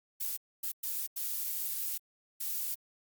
violet noise bursts at uneven times, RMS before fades -35 dBFS, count 5, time 0.2-0.37 / 0.63-0.72 / 0.83-1.07 / 1.16-1.98 / 2.4-2.75 s, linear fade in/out 10 ms, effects Opus 48 kbps

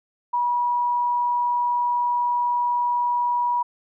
sine tone, 968 Hz, B5, 35 cents flat, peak -19 dBFS, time 0.33-3.63 s, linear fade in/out 10 ms, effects none

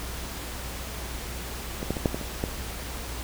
clicks, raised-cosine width 2 ms, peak -18 / -12 / -17 / -8 / -16 / -22 / -13 dBFS, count 7, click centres 1.829 / 1.906 / 1.968 / 2.058 / 2.145 / 2.213 / 2.439 s, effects added 60 Hz sine -37 dBFS peak until 3.23 s + pink hiss -37 dBFS RMS until 3.23 s

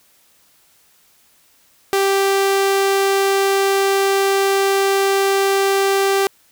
sawtooth tone, 392 Hz, G4, in tune, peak -10 dBFS, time 1.93-6.27 s, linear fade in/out 0 ms, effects white hiss -55 dBFS RMS until 6.51 s

